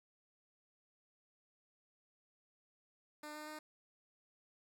10% pulse tone with pitch steps, 300.6 / 303.4 / 306.2 Hz, D4 / D#4 / D#4, +40 / -44 / -28 cents, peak -38 dBFS, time 3.23-3.59 s, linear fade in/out 5 ms, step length 120 ms, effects none

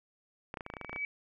clicks, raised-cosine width 0.5 ms, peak -24 dBFS, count 12, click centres 0.541 / 0.572 / 0.608 / 0.664 / 0.701 / 0.738 / 0.768 / 0.813 / 0.847 / 0.895 / 0.93 / 0.961 s
sine tone with exponential growth, 2284 Hz, D7, 49 cents flat, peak -30 dBFS, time 0.65-1.05 s, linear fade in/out 1 ms, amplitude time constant 86 ms
effects none

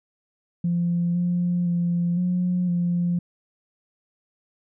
sine tone with pitch steps, 172.7 / 176 / 173.1 / 179.6 / 174.4 Hz, F3 / F3 / F3 / F3 / F3, -19 / +14 / -15 / +49 / -2 cents, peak -19 dBFS, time 0.64-3.19 s, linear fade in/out 5 ms, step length 510 ms, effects tanh soft clip ceiling -15 dBFS

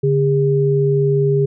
sine tone pair together, 143.15 / 404.9 Hz, D3 / G#4, -44 / -44 cents, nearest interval octave + tritone, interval 1800 cents, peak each -15 dBFS, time 0.03-1.46 s, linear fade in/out 10 ms, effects none

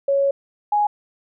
sine tone pair in turn, 555 / 831.6 Hz, C#5 / G#5, +2 / +2 cents, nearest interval perfect fifth, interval 700 cents, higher second, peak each -15 dBFS, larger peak neither, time 0.08-0.31 / 0.72-0.87 s, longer first, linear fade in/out 5 ms, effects none

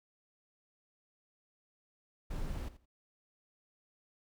brown noise with echo, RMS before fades -38 dBFS, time 2.3-2.69 s, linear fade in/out 10 ms, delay 84 ms, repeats 2, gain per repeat -15 dB, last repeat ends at 2.858 s, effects none

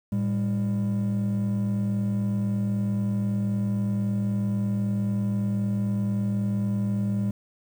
triangle tone pair together, 110.96 / 200 Hz, A2 / G3, +15 / +35 cents, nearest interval minor seventh, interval 1020 cents, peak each -24 / -22 dBFS, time 0.12-7.31 s, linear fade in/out 5 ms, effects tanh soft clip ceiling -17 dBFS + 9-bit

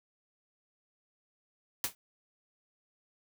white noise with exponential decay, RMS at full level -27 dBFS, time 1.84-1.95 s, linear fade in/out 1 ms, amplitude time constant 22 ms, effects none

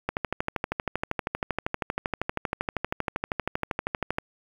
click train, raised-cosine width 0.5 ms, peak -11 dBFS, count 53, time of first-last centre 0.09-4.184 s, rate 12.7 Hz, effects 7-bit

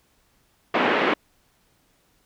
pink band-pass noise, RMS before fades -21 dBFS, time 0.74-1.14 s, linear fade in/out 5 ms, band 240 to 2700 Hz, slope 24 dB/octave, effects pink hiss -64 dBFS RMS until 2.25 s

